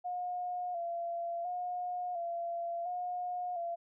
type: tone with vibrato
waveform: sine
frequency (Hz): 701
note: F5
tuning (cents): +6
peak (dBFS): -34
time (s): 0.04-3.76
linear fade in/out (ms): 20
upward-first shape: square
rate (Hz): 0.71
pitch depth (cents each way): 42
effects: none